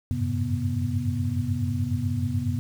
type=tone cluster; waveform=sine; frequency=91.2 / 98.3 / 107.6 / 133.1 / 243.8 Hz; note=F#2 / G2 / A2 / C3 / B3; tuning=-24 / +5 / -38 / +30 / -22 cents; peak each=-30 dBFS; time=0.11-2.59 s; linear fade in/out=0 ms; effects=8-bit